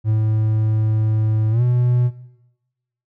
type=tone with pitch glide; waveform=triangle; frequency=108.9 to 122.94 Hz; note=A2 to B2; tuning=-17 to -7 cents; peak=-12 dBFS; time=0.04-2.11 s; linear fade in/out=50 ms; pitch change=+210 cents; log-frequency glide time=1.51-1.62 s; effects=noise-tail reverb RT60 1.0 s tail -17 dB re dry